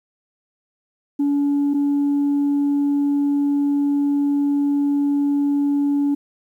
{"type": "tone pair in turn", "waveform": "sine", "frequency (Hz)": [285.2, 285.2], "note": ["C#4", "C#4"], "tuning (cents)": [49, 49], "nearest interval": "unison", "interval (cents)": 0, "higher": "neither", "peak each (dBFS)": -14, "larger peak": "neither", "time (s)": [[1.19, 1.74], [1.74, 6.15]], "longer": "second", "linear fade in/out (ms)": 10, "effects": ["tanh soft clip ceiling -14 dBFS", "9-bit"]}